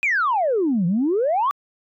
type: exponential two-way sweep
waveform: sine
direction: down then up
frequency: 2515 to 164.3 to 1190 Hz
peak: -16 dBFS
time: 0.03-1.51 s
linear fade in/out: 0 ms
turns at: 0.86 s
effects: tanh soft clip ceiling -13 dBFS